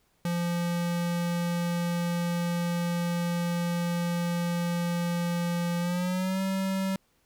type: tone with pitch glide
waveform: square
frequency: 172.7 to 191.62 Hz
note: F3 to G3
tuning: -19 to -39 cents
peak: -27 dBFS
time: 0.25-6.96 s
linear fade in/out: 2 ms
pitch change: +180 cents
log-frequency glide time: 5.79-6.41 s
effects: pink hiss -69 dBFS RMS until 7.25 s